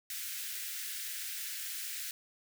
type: high-pass noise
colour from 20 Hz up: white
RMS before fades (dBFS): -40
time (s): 0.1-2.11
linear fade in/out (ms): 2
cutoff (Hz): 1500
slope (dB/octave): 48
effects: none